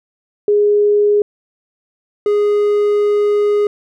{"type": "tone pair in turn", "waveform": ["sine", "triangle"], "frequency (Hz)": [413.9, 413.9], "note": ["G#4", "G#4"], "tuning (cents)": [-6, -6], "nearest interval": "unison", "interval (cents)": 0, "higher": "neither", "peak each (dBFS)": -9, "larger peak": "neither", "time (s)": [[0.48, 1.22], [2.26, 3.67]], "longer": "second", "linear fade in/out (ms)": 2, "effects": []}